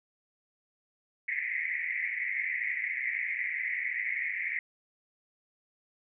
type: band-pass noise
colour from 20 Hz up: white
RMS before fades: -33 dBFS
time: 1.28-4.59 s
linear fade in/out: 2 ms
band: 1900 to 2200 Hz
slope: 96 dB/octave
effects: none